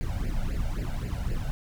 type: noise with flanger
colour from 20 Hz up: brown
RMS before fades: -29 dBFS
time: 0.01-1.51 s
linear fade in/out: 0 ms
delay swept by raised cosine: 0.41 to 1.41 ms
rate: 3.8 Hz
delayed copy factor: +0.85
effects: none